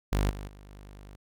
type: tone with level steps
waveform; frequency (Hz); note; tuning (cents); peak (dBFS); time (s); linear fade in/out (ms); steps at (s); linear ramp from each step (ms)
sawtooth; 49.95; G1; +33; -20 / -33 / -44 / -42; 0.12-1.16; 10; 0.3 / 0.47 / 0.7; 10
effects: none